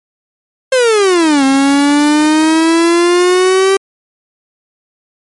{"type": "exponential two-way sweep", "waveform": "45% pulse", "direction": "down then up", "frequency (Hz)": [534, 267.4, 390.8], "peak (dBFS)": -7, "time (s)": [0.72, 3.77], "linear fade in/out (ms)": 5, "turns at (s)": 1.44, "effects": ["MP3 48 kbps"]}